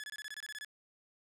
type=tone bursts; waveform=sawtooth; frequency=1710 Hz; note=A6; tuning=50 cents flat; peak=-38 dBFS; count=11; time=0-0.647 s; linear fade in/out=0 ms; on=37 ms; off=24 ms; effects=low-pass 11000 Hz 12 dB/octave